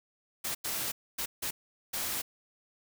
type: noise bursts at uneven times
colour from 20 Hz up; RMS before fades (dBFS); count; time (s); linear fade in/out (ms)
white; -34; 5; 0.44-0.55 / 0.64-0.92 / 1.18-1.26 / 1.42-1.51 / 1.93-2.22; 10
effects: none